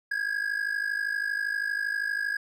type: ring-modulated tone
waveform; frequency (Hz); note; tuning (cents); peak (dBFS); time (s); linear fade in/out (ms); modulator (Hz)
triangle; 1648; G#6; -14; -22; 0.11-2.37; 5; 26.3
effects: none